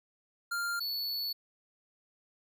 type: tone pair in turn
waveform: square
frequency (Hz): 1396.9 / 4435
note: F6 / C#8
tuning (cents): 0 / 0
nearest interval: octave + minor sixth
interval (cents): 2000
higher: second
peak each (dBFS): -32 / -33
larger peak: first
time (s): 0.51-0.8 / 0.8-1.33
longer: second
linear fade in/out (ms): 10
effects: none